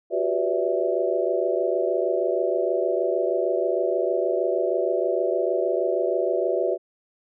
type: tone cluster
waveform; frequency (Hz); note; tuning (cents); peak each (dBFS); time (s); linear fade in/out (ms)
sine; 361.7 / 388.1 / 497.1 / 580 / 656; F#4 / G4 / B4 / D5 / E5; -39 / -17 / +11 / -22 / -9; -27; 0.1-6.78; 50
effects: none